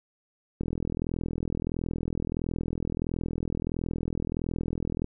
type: click train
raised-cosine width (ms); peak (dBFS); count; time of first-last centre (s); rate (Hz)
3; -17; 185; 0.61-5.044; 41.5
effects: none